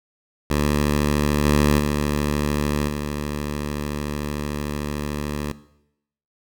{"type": "tone with level steps", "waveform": "10% pulse", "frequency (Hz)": 73.42, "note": "D2", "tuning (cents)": 0, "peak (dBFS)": [-10, -7, -12, -17], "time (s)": [0.5, 5.52], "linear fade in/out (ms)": 5, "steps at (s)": [1.44, 1.78, 2.87], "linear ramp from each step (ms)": 20, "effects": ["noise-tail reverb RT60 0.8 s tail -17 dB re dry"]}